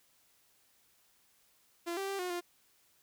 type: tone with pitch steps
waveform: sawtooth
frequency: 342.4 / 390.4 / 393.2 / 361 / 350.4 Hz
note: F4 / G4 / G4 / F#4 / F4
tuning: -34 / -7 / +5 / -43 / +6 cents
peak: -31 dBFS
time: 1.86-2.41 s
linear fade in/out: 20 ms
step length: 110 ms
effects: white hiss -69 dBFS RMS until 3.02 s